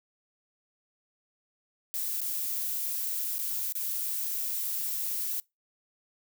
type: noise with dropouts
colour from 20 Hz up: violet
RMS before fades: -32 dBFS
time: 1.94-5.4 s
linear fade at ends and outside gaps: 0 ms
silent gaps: 2.205-2.215 / 3.383-3.39 / 3.723-3.753 s
effects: noise-tail reverb RT60 0.2 s tail -24 dB re dry